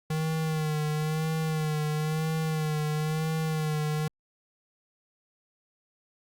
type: tone with vibrato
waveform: square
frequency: 155.56 Hz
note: D#3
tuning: in tune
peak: -27 dBFS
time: 0.1-4.08 s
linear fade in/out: 5 ms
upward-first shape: sine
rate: 1 Hz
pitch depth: 42 cents each way
effects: Opus 48 kbps